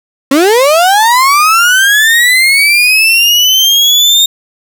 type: linear sweep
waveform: 35% pulse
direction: up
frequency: 258.5 to 3690 Hz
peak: -3 dBFS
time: 0.31-4.26 s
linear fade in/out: 5 ms
effects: none